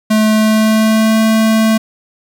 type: tone with pitch glide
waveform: square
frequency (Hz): 216.3 to 220.8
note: A3 to A3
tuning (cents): -29 to +6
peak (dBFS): -9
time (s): 0.1-1.78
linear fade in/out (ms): 10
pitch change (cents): +35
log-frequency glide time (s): 0.33-1.2
effects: 8-bit